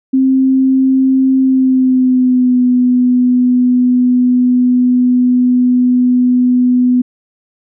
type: tone with pitch glide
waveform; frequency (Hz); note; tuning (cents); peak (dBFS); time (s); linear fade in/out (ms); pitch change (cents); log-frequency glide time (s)
sine; 263.8 to 249; C4 to B3; +14 to +14; -7; 0.13-7.02; 10; -100; 1.39-2.61
effects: none